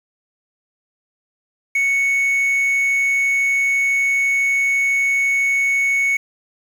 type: tone with quantisation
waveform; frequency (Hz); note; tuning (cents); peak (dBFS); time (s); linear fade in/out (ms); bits
triangle; 2217; C#7; 0; -13; 1.75-6.17; 5; 7
effects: none